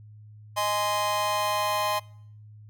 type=chord; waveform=45% pulse; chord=Ab major; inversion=second; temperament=just; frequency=623 / 830.6 / 1038.3 Hz; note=Eb5 / Ab5 / C6; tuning=+2 / 0 / -14 cents; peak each=-30 / -30 / -27 dBFS; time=0.56-2 s; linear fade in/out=20 ms; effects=noise-tail reverb RT60 0.7 s tail -26 dB re dry + added 106 Hz sine -45 dBFS peak until 2.69 s